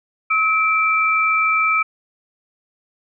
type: tone pair together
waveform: sine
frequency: 1286.1 / 2341 Hz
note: E6 / D7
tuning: -43 / -6 cents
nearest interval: minor seventh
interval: 1037 cents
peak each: -17 dBFS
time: 0.3-1.83 s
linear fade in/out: 10 ms
effects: none